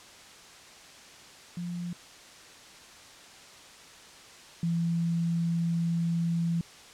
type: tone pair in turn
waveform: sine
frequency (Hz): 174.61 / 168.45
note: F3 / E3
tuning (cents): 0 / +38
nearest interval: minor second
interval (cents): 62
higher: first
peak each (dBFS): -32 / -25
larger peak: second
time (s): 1.57-1.93 / 4.63-6.61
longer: second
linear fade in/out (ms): 2
effects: white hiss -50 dBFS RMS until 6.93 s + low-pass 7000 Hz 12 dB/octave